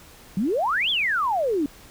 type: exponential two-way sweep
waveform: sine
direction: up then down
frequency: 174.61 to 3520 to 272.3 Hz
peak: -20 dBFS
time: 0.37-1.66 s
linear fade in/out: 2 ms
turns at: 0.9 s
effects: pink hiss -48 dBFS RMS until 1.9 s